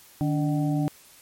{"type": "harmonic tone with a mistuned harmonic", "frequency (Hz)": 151.9, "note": "D#3", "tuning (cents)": -41, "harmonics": [1, 2, 4, 5], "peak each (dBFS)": [-24, -25, -37, -35], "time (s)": [0.21, 0.88], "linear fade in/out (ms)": 0, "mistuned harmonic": 2, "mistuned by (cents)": -86, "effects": ["white hiss -52 dBFS RMS until 1.21 s", "MP3 64 kbps"]}